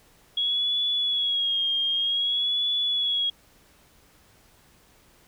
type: tone with vibrato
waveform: sine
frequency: 3322 Hz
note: G#7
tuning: in tune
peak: -22 dBFS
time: 0.37-3.3 s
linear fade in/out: 5 ms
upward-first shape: sine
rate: 0.53 Hz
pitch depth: 54 cents each way
effects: pink hiss -58 dBFS RMS until 5.27 s